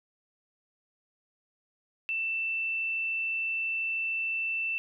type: tone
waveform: sine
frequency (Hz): 2667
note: E7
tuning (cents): +20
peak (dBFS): -28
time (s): 2.09-4.78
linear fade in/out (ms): 0
effects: none